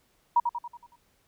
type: tone with echo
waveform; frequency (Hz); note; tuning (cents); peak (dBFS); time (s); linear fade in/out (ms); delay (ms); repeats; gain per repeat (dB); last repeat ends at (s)
sine; 954; A#5; +40; -17; 0.36-0.4; 5; 93; 6; -6; 0.958
effects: pink hiss -68 dBFS RMS until 1.27 s